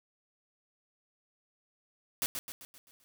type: noise with echo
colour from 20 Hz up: white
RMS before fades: -31 dBFS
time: 2.22-2.26 s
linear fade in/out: 0 ms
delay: 130 ms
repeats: 6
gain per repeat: -6 dB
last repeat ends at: 3.04 s
effects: none